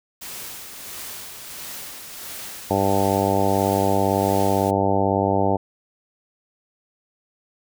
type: noise with tremolo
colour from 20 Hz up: white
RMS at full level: -34 dBFS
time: 0.21-4.71 s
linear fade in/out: 10 ms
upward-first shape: sine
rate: 1.5 Hz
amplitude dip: 40%
type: harmonic tone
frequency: 98 Hz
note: G2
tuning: in tune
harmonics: 1 / 2 / 3 / 4 / 5 / 6 / 7 / 8 / 9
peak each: -26 / -26 / -26 / -26 / -26 / -26 / -26 / -26 / -26 dBFS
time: 2.7-5.57 s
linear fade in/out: 10 ms
effects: none